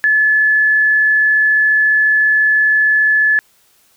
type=tone with frequency modulation; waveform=sine; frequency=1723 Hz; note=A6; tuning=37 cents flat; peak=-9 dBFS; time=0.04-3.39 s; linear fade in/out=0 ms; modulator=34.6 Hz; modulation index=0.26; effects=white hiss -54 dBFS RMS until 3.96 s